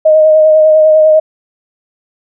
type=tone with vibrato; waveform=sine; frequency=623 Hz; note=D#5; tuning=2 cents sharp; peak=-3 dBFS; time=0.05-1.2 s; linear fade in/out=10 ms; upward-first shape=sine; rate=10 Hz; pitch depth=20 cents each way; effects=none